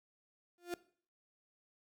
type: tone with exponential growth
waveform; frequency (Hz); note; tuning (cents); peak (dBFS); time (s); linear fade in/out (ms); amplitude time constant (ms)
35% pulse; 350; F4; +4; -32; 0.58-0.74; 1; 34
effects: noise-tail reverb RT60 0.5 s tail -19 dB re dry